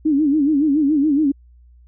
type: tone with vibrato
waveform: sine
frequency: 293.7 Hz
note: D4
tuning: in tune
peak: -13 dBFS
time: 0.05-1.32 s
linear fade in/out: 10 ms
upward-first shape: sine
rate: 7.1 Hz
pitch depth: 130 cents each way
effects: added 60 Hz sine -45 dBFS peak until 1.87 s